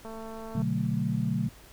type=click train; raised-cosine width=1 ms; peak=-29 dBFS; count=128; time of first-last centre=0.05-0.62 s; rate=223 Hz
type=chord; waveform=sine; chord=B minor seventh; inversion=none; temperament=equal; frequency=123.47 / 146.83 / 185 / 220 Hz; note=B2 / D3 / F#3 / A3; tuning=0 / 0 / 0 / 0 cents; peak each=-31 dBFS; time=0.55-1.49 s; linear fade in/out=5 ms
effects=added 50 Hz sine -54 dBFS peak until 1.72 s + pink hiss -53 dBFS RMS until 1.72 s